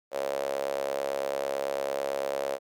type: tone with high-pass filter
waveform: sawtooth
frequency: 69 Hz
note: C#2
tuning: 7 cents flat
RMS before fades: -31 dBFS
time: 0.11-2.59 s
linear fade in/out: 50 ms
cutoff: 550 Hz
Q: 6.5
effects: none